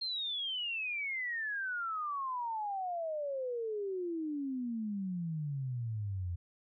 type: exponential sweep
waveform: sine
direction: down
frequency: 4236 to 84.8 Hz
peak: -34 dBFS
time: 0.01-6.36 s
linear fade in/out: 10 ms
effects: none